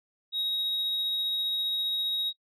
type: tone with tremolo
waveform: sine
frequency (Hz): 3790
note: A#7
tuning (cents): +28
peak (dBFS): -24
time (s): 0.32-2.33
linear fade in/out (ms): 50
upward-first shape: triangle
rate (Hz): 15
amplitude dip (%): 25
effects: noise-tail reverb RT60 0.1 s tail -19 dB re dry + tanh soft clip ceiling -25 dBFS